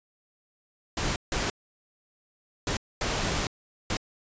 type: noise bursts at uneven times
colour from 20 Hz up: pink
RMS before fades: -28 dBFS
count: 5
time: 0.97-1.16 / 1.32-1.5 / 2.67-2.77 / 3.01-3.47 / 3.9-3.97 s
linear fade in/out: 2 ms
effects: resampled to 16000 Hz